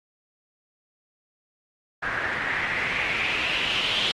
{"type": "noise with low-pass filter sweep", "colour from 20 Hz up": "white", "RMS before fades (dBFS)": -27, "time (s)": [2.02, 4.12], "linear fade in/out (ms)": 10, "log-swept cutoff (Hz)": [1600, 3300], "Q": 5.1, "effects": ["AAC 32 kbps"]}